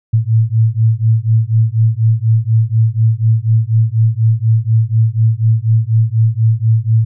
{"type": "beating tone pair", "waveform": "sine", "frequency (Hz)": [110, 114.1], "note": ["A2", "A#2"], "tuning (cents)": [0, -37], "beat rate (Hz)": 4.1, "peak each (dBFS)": -12, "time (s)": [0.13, 7.05], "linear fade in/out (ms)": 10, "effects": []}